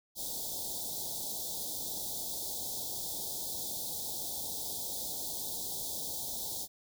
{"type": "band-stop noise", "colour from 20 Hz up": "white", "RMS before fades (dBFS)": -38, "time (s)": [0.15, 6.68], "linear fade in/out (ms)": 50, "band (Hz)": [910, 3400], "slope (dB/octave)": 96, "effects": []}